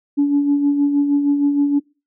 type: tone with tremolo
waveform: sine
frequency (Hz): 285.9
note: D4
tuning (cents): -46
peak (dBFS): -10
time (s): 0.17-1.8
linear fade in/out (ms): 20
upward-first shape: sine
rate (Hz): 6.4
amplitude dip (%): 50
effects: noise-tail reverb RT60 0.3 s tail -24 dB re dry + tanh soft clip ceiling -8 dBFS